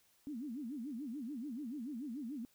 sine tone with vibrato, 260 Hz, C4, 11 cents flat, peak -40 dBFS, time 0.27-2.45 s, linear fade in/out 0 ms, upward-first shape sine, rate 6.9 Hz, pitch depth 280 cents each way, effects white hiss -71 dBFS RMS until 2.54 s

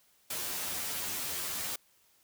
white noise with comb filter, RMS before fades -36 dBFS, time 0.3-1.76 s, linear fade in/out 5 ms, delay 11 ms, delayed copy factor +1, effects white hiss -67 dBFS RMS until 2.23 s

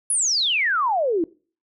sine exponential sweep, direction down, 10750 to 311.1 Hz, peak -18 dBFS, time 0.1-1.24 s, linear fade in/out 2 ms, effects noise-tail reverb RT60 0.4 s tail -22 dB re dry

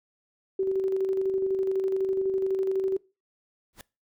sine tone with tremolo, 383.4 Hz, G4, 38 cents flat, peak -22 dBFS, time 0.59-2.97 s, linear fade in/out 5 ms, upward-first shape square, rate 12 Hz, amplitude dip 35%
pink noise with exponential growth, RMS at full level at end -37 dBFS, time 3.73-3.81 s, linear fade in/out 1 ms, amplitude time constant 16 ms
effects noise-tail reverb RT60 0.3 s tail -23 dB re dry

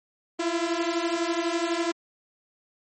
sawtooth beating tone pair, 331.3 / 343.3 Hz, E4 / F4, +9 / -30 cents, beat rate 12 Hz, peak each -24 / -23 dBFS, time 0.39-1.92 s, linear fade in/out 10 ms, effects MP3 32 kbps

